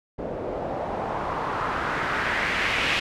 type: noise with low-pass filter sweep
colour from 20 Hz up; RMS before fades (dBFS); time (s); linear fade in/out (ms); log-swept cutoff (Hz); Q
white; -27; 0.18-3; 10; 480 to 2700; 2
effects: none

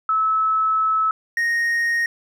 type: tone pair in turn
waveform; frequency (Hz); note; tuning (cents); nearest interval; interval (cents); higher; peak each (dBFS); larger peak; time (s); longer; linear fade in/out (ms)
sine / triangle; 1300 / 1863.3; E6 / A#6; -24 / -1; tritone; 623; second; -16 / -16; neither; 0.09-1.11 / 1.37-2.06; first; 2
effects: none

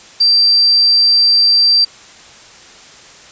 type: tone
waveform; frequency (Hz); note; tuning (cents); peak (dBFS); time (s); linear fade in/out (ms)
sine; 4699; D8; 0; -7; 0.2-1.85; 10
effects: white hiss -39 dBFS RMS until 3.31 s + resampled to 16000 Hz

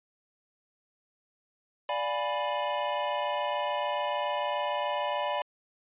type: chord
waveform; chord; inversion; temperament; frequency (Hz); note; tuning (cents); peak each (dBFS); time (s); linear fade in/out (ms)
square; D diminished seventh; none; equal with one note detuned; 587.3 / 707.4 / 830.6 / 987.8; D5 / F5 / Ab5 / Cb6; 0 / +22 / 0 / 0; -33 / -38 / -36 / -33; 1.89-5.42; 2
effects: resampled to 8000 Hz

